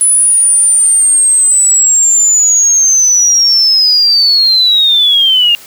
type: linear sweep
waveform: sine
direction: down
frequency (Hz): 10050 to 2794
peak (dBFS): -5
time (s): 0.01-5.55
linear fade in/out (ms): 0
effects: white hiss -35 dBFS RMS until 5.66 s